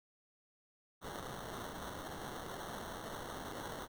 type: noise with sample-and-hold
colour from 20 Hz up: violet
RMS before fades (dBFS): -45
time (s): 1.01-3.88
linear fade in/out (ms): 50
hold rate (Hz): 2450
effects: none